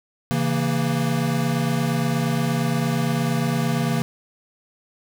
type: chord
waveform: square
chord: A# diminished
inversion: first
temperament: equal with one note detuned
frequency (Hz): 136.21 / 164.81 / 233.1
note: C#3 / E3 / A#3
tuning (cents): -30 / 0 / 0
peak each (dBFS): -25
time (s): 0.31-4.02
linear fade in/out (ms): 0
effects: none